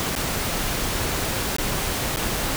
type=noise with dropouts; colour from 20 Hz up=pink; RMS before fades=-25 dBFS; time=0-2.56 s; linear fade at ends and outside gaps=0 ms; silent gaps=0.152-0.162 / 1.565-1.584 / 2.161-2.17 s; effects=none